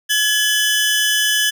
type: tone pair together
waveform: sawtooth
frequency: 1700 / 3029 Hz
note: G#6 / F#7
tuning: +40 / +40 cents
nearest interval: minor seventh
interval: 1000 cents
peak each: -13 / -15 dBFS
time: 0.09-1.51 s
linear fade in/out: 20 ms
effects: none